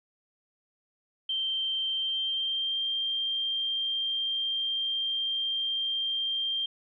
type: tone with pitch glide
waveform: sine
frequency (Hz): 3136 to 3178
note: G7 to G7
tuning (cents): 0 to +23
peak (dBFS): -27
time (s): 1.29-6.66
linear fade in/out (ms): 5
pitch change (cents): +23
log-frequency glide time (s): 1.91-2.82
effects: none